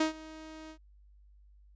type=tone with ADSR envelope; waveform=sawtooth; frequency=314.9 Hz; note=D#4; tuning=21 cents sharp; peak=-20 dBFS; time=0-0.78 s; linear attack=6 ms; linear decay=120 ms; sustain=-21 dB; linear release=80 ms; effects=added 50 Hz sine -56 dBFS peak until 1.75 s + resampled to 16000 Hz